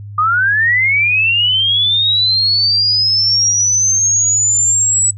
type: linear sweep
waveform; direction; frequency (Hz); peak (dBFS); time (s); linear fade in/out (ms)
sine; up; 1200 to 7902; -10; 0.18-5.11; 5
effects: noise-tail reverb RT60 0.1 s tail -23 dB re dry + added 102 Hz sine -27 dBFS peak until 5.17 s